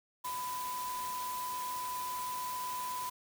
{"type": "tone in noise", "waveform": "sine", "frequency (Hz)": 999, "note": "B5", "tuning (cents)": 20, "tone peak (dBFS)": -36, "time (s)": [0.24, 3.1], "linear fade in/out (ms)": 10, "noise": "white", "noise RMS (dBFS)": -44, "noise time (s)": [0.24, 3.1], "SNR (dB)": 5, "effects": []}